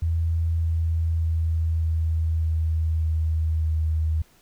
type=tone with pitch steps; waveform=sine; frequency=82.41 / 81.84 / 81.28 / 80.71 / 80.16 / 79.6 / 79.05 Hz; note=E2 / E2 / E2 / E2 / E2 / D#2 / D#2; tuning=0 / -12 / -24 / -36 / -48 / +40 / +28 cents; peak=-20 dBFS; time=0.02-4.22 s; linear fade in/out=5 ms; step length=600 ms; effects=pink hiss -58 dBFS RMS until 4.41 s

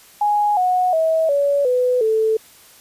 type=tone with pitch steps; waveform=sine; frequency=830.6 / 731.5 / 644.2 / 567.3 / 499.6 / 440 Hz; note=G#5 / F#5 / E5 / C#5 / B4 / A4; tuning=0 / -20 / -40 / +40 / +20 / 0 cents; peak=-14 dBFS; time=0.21-2.37 s; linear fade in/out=5 ms; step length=360 ms; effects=white hiss -47 dBFS RMS until 2.8 s + resampled to 32000 Hz

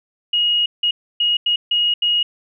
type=tone bursts at uneven times; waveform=sine; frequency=2882 Hz; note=F#7; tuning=46 cents flat; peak=-14 dBFS; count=6; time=0.33-0.66 / 0.83-0.91 / 1.2-1.37 / 1.46-1.56 / 1.71-1.94 / 2.02-2.23 s; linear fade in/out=5 ms; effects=none

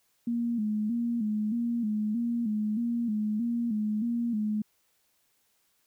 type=tone with vibrato; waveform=sine; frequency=223.8 Hz; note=A3; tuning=30 cents sharp; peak=-26 dBFS; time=0.27-4.62 s; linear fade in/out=5 ms; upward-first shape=square; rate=1.6 Hz; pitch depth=90 cents each way; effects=white hiss -71 dBFS RMS until 5.86 s

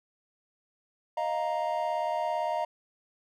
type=chord; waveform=triangle; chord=Eb suspended second; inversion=none; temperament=just; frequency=622.3 / 700 / 933.4 Hz; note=Eb5 / F5 / Bb5; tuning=0 / +4 / +2 cents; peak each=-30 dBFS; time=1.17-2.65 s; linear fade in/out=5 ms; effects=none

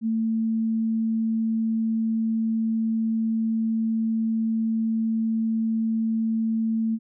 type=tone; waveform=sine; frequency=223.7 Hz; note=A3; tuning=29 cents sharp; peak=-21 dBFS; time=0.01-6.99 s; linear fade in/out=50 ms; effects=none

